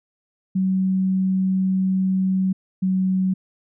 sine tone pair in turn, 188.7 / 187.62 Hz, F#3 / F#3, +34 / +24 cents, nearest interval unison, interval 10 cents, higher first, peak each -17 dBFS, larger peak neither, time 0.55-2.53 / 2.82-3.34 s, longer first, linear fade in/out 10 ms, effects none

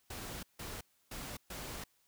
pink noise bursts at uneven times, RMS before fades -44 dBFS, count 4, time 0.1-0.43 / 0.59-0.81 / 1.11-1.37 / 1.5-1.84 s, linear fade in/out 5 ms, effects white hiss -73 dBFS RMS until 2.07 s

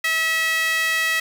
sawtooth tone with high-pass filter, 646 Hz, E5, 35 cents flat, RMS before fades -21 dBFS, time 0.04-1.2 s, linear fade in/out 5 ms, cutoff 2000 Hz, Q 3.4, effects 7-bit

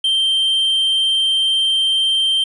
triangle tone, 3141 Hz, G7, 3 cents sharp, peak -12 dBFS, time 0.04-2.44 s, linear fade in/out 5 ms, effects resampled to 24000 Hz

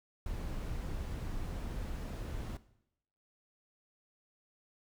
brown noise, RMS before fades -39 dBFS, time 0.26-2.57 s, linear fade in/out 2 ms, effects noise-tail reverb RT60 0.8 s tail -17 dB re dry

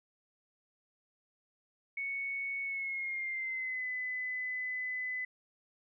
sine tone with pitch glide, 2217 to 2010 Hz, C#7 to B6, 0 to +30 cents, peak -34 dBFS, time 1.97-5.25 s, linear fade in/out 5 ms, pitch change -170 cents, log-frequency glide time 2.63-3.87 s, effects none

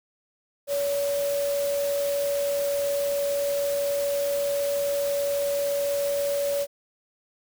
sine tone in noise, 567 Hz, C#5, 39 cents sharp, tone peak -23 dBFS, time 0.67-6.67 s, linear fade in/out 50 ms, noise white, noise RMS -36 dBFS, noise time 0.67-6.67 s, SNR +10 dB, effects none

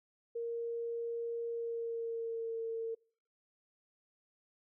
sine tone with pitch glide, 466.2 to 454.2 Hz, A#4 to A#4, 0 to -45 cents, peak -35 dBFS, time 0.35-2.95 s, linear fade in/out 10 ms, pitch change -45 cents, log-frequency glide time 1.49-2.62 s, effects noise-tail reverb RT60 0.5 s tail -25 dB re dry

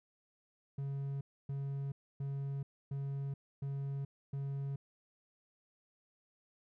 triangle tone bursts, 138.59 Hz, C#3, in tune, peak -34 dBFS, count 6, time 0.78-4.76 s, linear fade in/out 5 ms, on 430 ms, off 280 ms, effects none

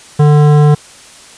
sine tone with hard clipping, 148.5 Hz, D3, 20 cents sharp, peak -6 dBFS, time 0.19-0.75 s, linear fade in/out 10 ms, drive 14 dB, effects white hiss -37 dBFS RMS until 1.37 s + resampled to 22050 Hz

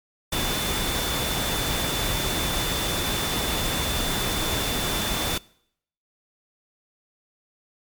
sine tone in noise, 3520 Hz, A7, in tune, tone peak -30 dBFS, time 0.32-5.38 s, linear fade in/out 5 ms, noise pink, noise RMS -26 dBFS, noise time 0.32-5.38 s, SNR -7 dB, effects noise-tail reverb RT60 0.7 s tail -24 dB re dry + MP3 96 kbps

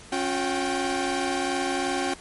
sawtooth tone cluster, 274.3 / 358.7 / 780 Hz, C#4 / F4 / G5, -18 / +46 / -9 cents, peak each -25 dBFS, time 0.12-2.14 s, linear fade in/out 5 ms, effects pink hiss -46 dBFS RMS until 2.2 s + MP3 48 kbps

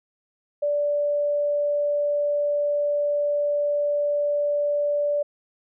sine tone, 583 Hz, D5, 13 cents flat, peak -20 dBFS, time 0.62-5.23 s, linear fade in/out 10 ms, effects none

